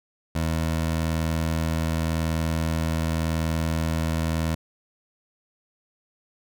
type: tone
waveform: 20% pulse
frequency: 80.9 Hz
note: E2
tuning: 32 cents flat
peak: -18 dBFS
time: 0.35-4.55 s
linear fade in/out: 5 ms
effects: none